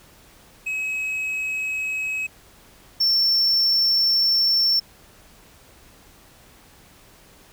triangle tone pair in turn, 2556 / 5416 Hz, D#7 / E8, +46 / +46 cents, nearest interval octave + minor second, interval 1300 cents, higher second, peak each -22 / -15 dBFS, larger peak second, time 0.66-2.27 / 3-4.8 s, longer second, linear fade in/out 10 ms, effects pink hiss -51 dBFS RMS until 7.52 s

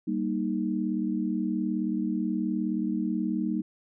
sine chord, Eb major, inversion first, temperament just, 194.45 / 233.3 / 311.1 Hz, G3 / Bb3 / Eb4, -14 / +2 / 0 cents, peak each -30 dBFS, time 0.07-3.62 s, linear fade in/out 10 ms, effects none

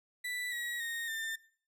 35% pulse tone with pitch steps, 1975.5 / 1913.7 / 1853.9 / 1795.9 Hz, B6 / A#6 / A#6 / A6, 0 / +45 / -10 / +35 cents, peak -34 dBFS, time 0.24-1.36 s, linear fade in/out 10 ms, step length 280 ms, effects noise-tail reverb RT60 0.5 s tail -19 dB re dry

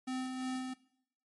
square tone with tremolo, 257.7 Hz, C4, 26 cents flat, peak -35 dBFS, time 0.07-0.74 s, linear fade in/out 10 ms, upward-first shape sine, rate 2.9 Hz, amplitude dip 40%, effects noise-tail reverb RT60 0.7 s tail -19 dB re dry + MP3 48 kbps

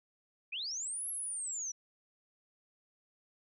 sine linear two-way sweep, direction up then down, 2349 to 11330 to 5800 Hz, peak -36 dBFS, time 0.52-1.72 s, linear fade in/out 10 ms, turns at 1.09 s, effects none

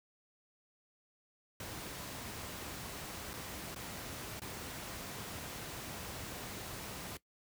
pink noise with dropouts, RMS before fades -44 dBFS, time 1.6-7.17 s, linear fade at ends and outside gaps 2 ms, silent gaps 3.334-3.338 / 3.747-3.76 / 4.396-4.418 s, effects noise-tail reverb RT60 0.1 s tail -18 dB re dry + high-pass 60 Hz 12 dB/octave

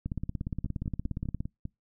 two click trains, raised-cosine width 5 ms, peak -23 / -20 dBFS, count 6 / 24, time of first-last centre 0.66-1.654 / 0.06-1.405 s, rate 5.03 / 17.1 Hz, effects noise-tail reverb RT60 0.2 s tail -26 dB re dry

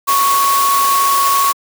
sine tone in noise, 1108.7 Hz, C#6, in tune, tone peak -11 dBFS, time 0.07-1.53 s, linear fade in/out 20 ms, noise white, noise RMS -19 dBFS, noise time 0.07-1.53 s, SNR +5 dB, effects high-pass 300 Hz 12 dB/octave

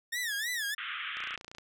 sawtooth tone with vibrato, 1799 Hz, A6, 38 cents sharp, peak -28 dBFS, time 0.12-0.75 s, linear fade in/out 10 ms, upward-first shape sine, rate 3.2 Hz, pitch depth 180 cents each way
pink band-pass noise, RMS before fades -38 dBFS, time 0.78-1.36 s, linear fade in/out 2 ms, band 1200 to 3400 Hz, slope 96 dB/octave
click train, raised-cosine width 0.2 ms, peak -28 dBFS, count 13, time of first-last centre 1.17-1.584 s, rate 29 Hz
effects none

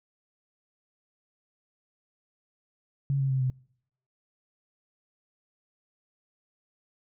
sine tone with pitch steps, 138.59 / 135.35 / 132.18 / 129.09 Hz, C#3 / C#3 / C3 / C3, 0 / -41 / +18 / -23 cents, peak -23 dBFS, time 3.1-3.5 s, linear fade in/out 0 ms, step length 100 ms, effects noise-tail reverb RT60 0.7 s tail -26 dB re dry

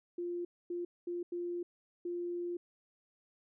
sine tone bursts at uneven times, 349.2 Hz, F4, in tune, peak -35 dBFS, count 5, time 0.18-0.45 / 0.7-0.85 / 1.07-1.23 / 1.32-1.63 / 2.05-2.57 s, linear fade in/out 5 ms, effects none

